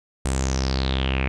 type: tone with low-pass filter sweep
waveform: sawtooth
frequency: 66 Hz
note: C2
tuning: 16 cents sharp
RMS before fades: -23 dBFS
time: 0.25-1.28 s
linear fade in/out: 0 ms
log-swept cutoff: 8800 to 2300 Hz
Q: 6.2
effects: none